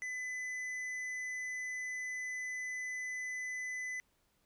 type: tone with hard clipping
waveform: triangle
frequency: 2007 Hz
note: B6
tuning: 27 cents sharp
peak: -39 dBFS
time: 0.02-4 s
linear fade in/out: 0 ms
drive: 10 dB
effects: pink hiss -75 dBFS RMS until 4.45 s